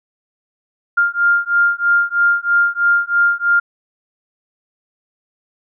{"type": "beating tone pair", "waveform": "sine", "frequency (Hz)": [1400, 1403.1], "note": ["F6", "F6"], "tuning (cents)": [4, 8], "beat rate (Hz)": 3.1, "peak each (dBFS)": -15, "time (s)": [0.97, 3.6], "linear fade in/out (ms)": 10, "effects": []}